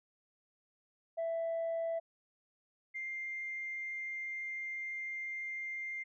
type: tone pair in turn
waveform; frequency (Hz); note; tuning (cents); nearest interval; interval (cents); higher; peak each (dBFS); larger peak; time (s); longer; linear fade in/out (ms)
sine; 662 / 2102; E5 / C7; +7 / +7; octave + minor sixth; 2000; second; -31 / -37; first; 1.17-2 / 2.94-6.04; second; 20
effects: tanh soft clip ceiling -31 dBFS